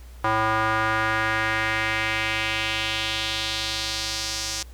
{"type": "tone with band-pass filter sweep", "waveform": "square", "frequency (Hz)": 110, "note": "A2", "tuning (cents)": 0, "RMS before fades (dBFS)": -25, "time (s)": [0.24, 4.63], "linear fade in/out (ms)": 5, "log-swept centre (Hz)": [1100, 5900], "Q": 2.1, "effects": ["added 60 Hz sine -40 dBFS peak until 4.73 s", "pink hiss -53 dBFS RMS until 4.73 s"]}